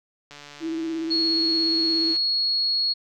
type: click train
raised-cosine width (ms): 0.2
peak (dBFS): -25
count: 270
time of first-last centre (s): 0.31-2.165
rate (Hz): 145
type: tone with vibrato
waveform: sine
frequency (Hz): 326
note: E4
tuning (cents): -19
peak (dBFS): -25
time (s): 0.6-2.16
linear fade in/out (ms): 50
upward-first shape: square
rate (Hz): 17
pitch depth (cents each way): 24
type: tone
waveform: sine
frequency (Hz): 4327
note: C#8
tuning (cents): -43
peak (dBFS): -20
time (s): 1.1-2.94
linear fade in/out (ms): 20
effects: none